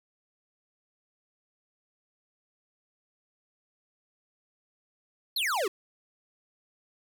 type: exponential sweep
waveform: square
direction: down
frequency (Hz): 4500 to 348.4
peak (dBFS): -27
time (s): 5.36-5.68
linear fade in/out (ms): 5
effects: none